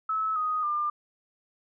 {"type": "tone with pitch steps", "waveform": "sine", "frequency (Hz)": [1298, 1247.3, 1198.6], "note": ["E6", "D#6", "D6"], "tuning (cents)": [-27, 4, 35], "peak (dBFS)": -25, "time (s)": [0.09, 0.9], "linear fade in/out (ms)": 5, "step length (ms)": 270, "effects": []}